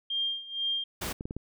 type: tone with tremolo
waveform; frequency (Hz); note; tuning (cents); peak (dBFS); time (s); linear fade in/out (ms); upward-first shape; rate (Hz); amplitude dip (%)
sine; 3200; G7; +35; -26; 0.1-0.84; 5; sine; 2.1; 85
type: noise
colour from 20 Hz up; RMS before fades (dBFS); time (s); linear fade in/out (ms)
pink; -34; 1.01-1.13; 10
type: clicks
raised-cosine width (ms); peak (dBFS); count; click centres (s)
3; -22; 4; 1.209 / 1.255 / 1.309 / 1.366
effects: none